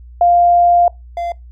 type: tone pair in turn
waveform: sine / triangle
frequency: 698.5 / 689.7 Hz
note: F5 / F5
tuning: 0 / -22 cents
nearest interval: unison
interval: 22 cents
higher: first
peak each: -7 / -16 dBFS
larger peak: first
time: 0.21-0.88 / 1.17-1.32 s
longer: first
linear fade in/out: 2 ms
effects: noise-tail reverb RT60 0.2 s tail -24 dB re dry + added 60 Hz sine -34 dBFS peak until 1.51 s